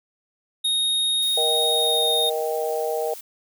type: tone with pitch glide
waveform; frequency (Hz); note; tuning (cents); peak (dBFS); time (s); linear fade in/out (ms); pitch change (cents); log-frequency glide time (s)
square; 3729 to 3697; A#7 to A#7; 0 to -15; -20; 0.64-2.3; 10; -15; 1.7-2.06
type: noise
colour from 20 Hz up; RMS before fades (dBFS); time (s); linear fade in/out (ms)
blue; -39; 1.22-3.21; 5
type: harmonic tone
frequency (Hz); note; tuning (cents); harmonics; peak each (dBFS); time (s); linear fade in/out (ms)
156.9; D#3; +15; 3 / 4 / 5; -25 / -27 / -29; 1.37-3.14; 5
effects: none